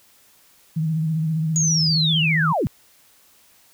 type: tone with vibrato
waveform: sine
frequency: 158.9 Hz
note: D#3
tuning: 37 cents sharp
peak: -19 dBFS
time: 0.76-2.53 s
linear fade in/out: 10 ms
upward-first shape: sine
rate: 15 Hz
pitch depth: 49 cents each way
type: linear sweep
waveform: sine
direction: down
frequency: 6800 to 86.3 Hz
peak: -18 dBFS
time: 1.56-2.67 s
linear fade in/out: 0 ms
effects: white hiss -55 dBFS RMS until 3.73 s